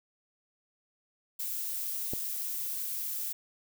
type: noise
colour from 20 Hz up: violet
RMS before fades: -35 dBFS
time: 1.39-3.33 s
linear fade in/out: 10 ms
type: click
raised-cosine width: 2 ms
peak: -22 dBFS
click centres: 2.135 s
effects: none